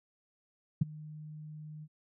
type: tone with ADSR envelope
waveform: sine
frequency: 153 Hz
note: D#3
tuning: 29 cents flat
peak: -20 dBFS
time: 0.81-1.88 s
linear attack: 8 ms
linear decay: 17 ms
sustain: -23 dB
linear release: 50 ms
effects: none